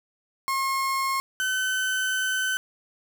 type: tone pair in turn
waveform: 35% pulse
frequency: 1077 / 1523.1 Hz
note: C6 / F#6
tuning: +50 / +50 cents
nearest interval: tritone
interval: 600 cents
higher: second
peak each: -22 dBFS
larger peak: neither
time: 0.48-1.2 / 1.4-2.57 s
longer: second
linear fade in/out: 0 ms
effects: none